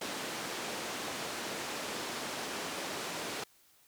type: band-pass noise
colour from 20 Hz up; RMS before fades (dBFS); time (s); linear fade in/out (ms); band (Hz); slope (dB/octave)
pink; -39; 0.01-3.44; 5; 270 to 8100; 12
effects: white hiss -65 dBFS RMS until 3.87 s